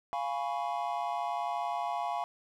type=chord; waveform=triangle; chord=C# dominant seventh; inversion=first; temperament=equal; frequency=698.5 / 830.6 / 987.8 / 1108.7 Hz; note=E#5 / G#5 / B5 / C#6; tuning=0 / 0 / 0 / 0 cents; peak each=-33 / -34 / -36 / -38 dBFS; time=0.13-2.24 s; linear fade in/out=0 ms; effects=none